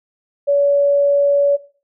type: tone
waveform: sine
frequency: 568 Hz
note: C#5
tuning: 42 cents sharp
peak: -11 dBFS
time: 0.47-1.57 s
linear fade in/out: 20 ms
effects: noise-tail reverb RT60 0.4 s tail -17 dB re dry